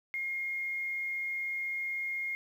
sine tone with quantisation, 2138 Hz, C7, 37 cents sharp, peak -32 dBFS, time 0.14-2.35 s, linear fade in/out 0 ms, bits 10, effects none

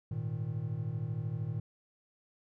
triangle chord, Ab suspended second, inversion none, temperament just, 103.83 / 116.8 / 155.74 Hz, Ab2 / Bb2 / Eb3, 0 / +4 / +2 cents, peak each -38 / -34 / -36 dBFS, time 0.11-1.6 s, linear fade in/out 5 ms, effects none

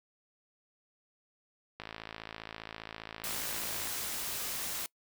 click train, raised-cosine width 0.3 ms, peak -25 dBFS, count 115, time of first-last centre 1.8-3.873 s, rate 55 Hz
white noise, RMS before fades -37 dBFS, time 3.24-4.86 s, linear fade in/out 0 ms
effects noise-tail reverb RT60 0.1 s tail -24 dB re dry

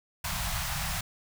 pink band-stop noise, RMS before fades -32 dBFS, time 0.24-1.01 s, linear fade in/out 5 ms, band 180 to 670 Hz, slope 48 dB/octave, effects none

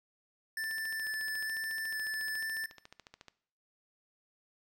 square tone with vibrato, 1760 Hz, A6, in tune, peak -35 dBFS, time 0.57-2.66 s, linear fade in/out 2 ms, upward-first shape square, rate 1.1 Hz, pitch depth 10 cents each way
click train, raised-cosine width 0.2 ms, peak -32 dBFS, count 38, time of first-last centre 0.64-3.283 s, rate 14 Hz
effects noise-tail reverb RT60 0.6 s tail -19 dB re dry

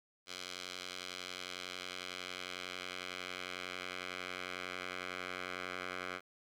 10% pulse tone with band-pass filter sweep, 91 Hz, F#2, 28 cents flat, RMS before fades -44 dBFS, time 0.26-6.21 s, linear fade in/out 50 ms, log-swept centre 4100 to 1800 Hz, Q 1.2, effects 11-bit

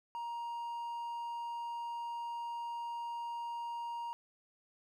triangle tone, 940 Hz, A#5, 14 cents sharp, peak -36 dBFS, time 0.15-4.13 s, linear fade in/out 0 ms, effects none

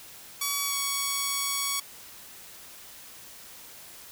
5% pulse tone with pitch glide, 1133 to 1118.7 Hz, C#6 to C#6, +37 to +15 cents, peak -15 dBFS, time 0.41-1.8 s, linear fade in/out 5 ms, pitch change -22 cents, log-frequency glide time 0.63-0.76 s, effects white hiss -47 dBFS RMS until 4.11 s

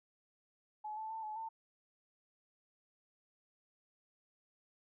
sine tone with pitch steps, 852 / 875 / 890 / 857 / 896 Hz, G#5 / A5 / A5 / A5 / A5, +44 / -10 / +20 / -46 / +31 cents, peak -40 dBFS, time 0.84-1.49 s, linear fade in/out 10 ms, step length 130 ms, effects none

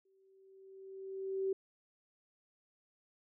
sine tone with exponential growth, 385 Hz, G4, 31 cents flat, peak -30 dBFS, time 0.05-1.53 s, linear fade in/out 5 ms, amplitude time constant 320 ms, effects none

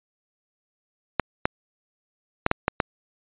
clicks, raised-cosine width 0.5 ms, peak -4 dBFS, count 6, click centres 1.197 / 1.455 / 2.464 / 2.514 / 2.681 / 2.802 s, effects resampled to 8000 Hz

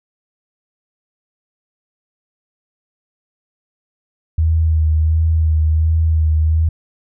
sine tone with vibrato, 79.4 Hz, D#2, 36 cents sharp, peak -11 dBFS, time 4.38-6.69 s, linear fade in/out 5 ms, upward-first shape sine, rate 1.4 Hz, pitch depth 29 cents each way, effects none

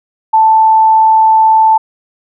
sine tone, 881 Hz, A5, 2 cents sharp, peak -4 dBFS, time 0.33-1.78 s, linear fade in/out 10 ms, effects none

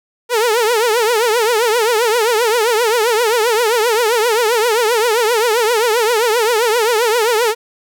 sawtooth tone with vibrato, 456.9 Hz, A#4, 35 cents flat, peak -8 dBFS, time 0.29-7.55 s, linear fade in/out 50 ms, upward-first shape triangle, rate 7.6 Hz, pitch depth 170 cents each way, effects none

